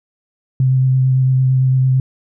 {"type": "tone with vibrato", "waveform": "sine", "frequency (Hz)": 130.4, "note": "C3", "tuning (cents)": -5, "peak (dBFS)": -10, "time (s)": [0.6, 2], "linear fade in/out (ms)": 2, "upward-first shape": "sine", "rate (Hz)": 8.9, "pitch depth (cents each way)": 14, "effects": []}